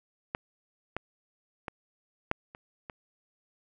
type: clicks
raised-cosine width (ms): 0.5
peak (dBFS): -15 / -17 / -20 / -11 / -30 / -25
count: 6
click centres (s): 0.349 / 0.966 / 1.682 / 2.314 / 2.549 / 2.898
effects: none